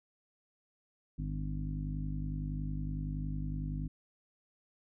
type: harmonic tone with a mistuned harmonic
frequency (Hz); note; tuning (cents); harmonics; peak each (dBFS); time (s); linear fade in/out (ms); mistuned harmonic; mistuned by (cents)
50.8; G#1; -38; 1 / 2 / 3 / 4 / 5 / 6; -37 / -45 / -38 / -51 / -43 / -50; 1.18-3.88; 10; 6; -44
effects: none